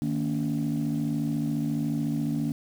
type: tone cluster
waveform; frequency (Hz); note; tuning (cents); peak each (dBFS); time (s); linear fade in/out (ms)
sine; 154.6 / 230.2 / 284.4; D#3 / A#3 / C#4; -11 / -22 / +45; -28; 0.02-2.52; 0
effects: tanh soft clip ceiling -20 dBFS + 8-bit